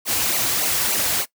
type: noise with flanger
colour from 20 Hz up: white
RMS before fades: -21 dBFS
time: 0.05-1.26 s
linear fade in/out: 50 ms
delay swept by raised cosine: 0.56 to 5.06 ms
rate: 3.4 Hz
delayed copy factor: -0.8
effects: noise-tail reverb RT60 0.1 s tail -20 dB re dry